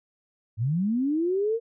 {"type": "linear sweep", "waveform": "sine", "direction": "up", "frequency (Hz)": [100.6, 470], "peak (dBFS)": -22, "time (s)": [0.57, 1.6], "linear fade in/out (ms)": 50, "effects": []}